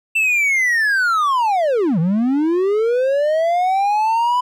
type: linear two-way sweep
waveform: triangle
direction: down then up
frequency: 2686 to 154.8 to 1001 Hz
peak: -12 dBFS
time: 0.15-4.41 s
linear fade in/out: 10 ms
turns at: 1.99 s
effects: none